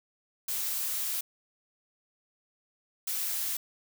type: noise bursts at uneven times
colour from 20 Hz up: blue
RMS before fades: -32 dBFS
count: 2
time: 0.48-1.21 / 3.07-3.57 s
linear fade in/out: 5 ms
effects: none